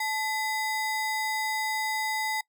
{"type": "ring-modulated tone", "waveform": "square", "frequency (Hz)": 1441, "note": "F#6", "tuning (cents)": -46, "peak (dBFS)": -25, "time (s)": [0, 2.41], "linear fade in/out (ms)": 5, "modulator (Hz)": 573, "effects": ["noise-tail reverb RT60 0.1 s tail -23 dB re dry"]}